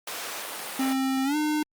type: high-pass noise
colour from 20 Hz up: pink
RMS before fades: -35 dBFS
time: 0.07-0.93 s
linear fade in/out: 5 ms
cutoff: 590 Hz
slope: 12 dB/octave
type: tone with pitch glide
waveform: square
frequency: 265.5 to 303.2 Hz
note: C4 to D#4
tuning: +25 to -45 cents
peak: -24 dBFS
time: 0.79-1.63 s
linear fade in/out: 5 ms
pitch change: +230 cents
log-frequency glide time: 1.24-1.36 s
effects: Opus 48 kbps